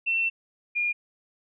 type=tone pair in turn; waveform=sine; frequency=2696 / 2420 Hz; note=E7 / D#7; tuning=+38 / -49 cents; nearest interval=major second; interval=187 cents; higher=first; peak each=-22 / -23 dBFS; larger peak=first; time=0.06-0.3 / 0.75-0.93 s; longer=first; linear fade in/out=20 ms; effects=none